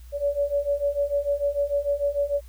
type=beating tone pair; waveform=sine; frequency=567 / 573.7 Hz; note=C#5 / D5; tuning=+39 / -41 cents; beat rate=6.7 Hz; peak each=-26 / -24 dBFS; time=0.12-2.41 s; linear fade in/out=50 ms; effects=added 60 Hz sine -41 dBFS peak until 2.48 s + white hiss -58 dBFS RMS until 2.48 s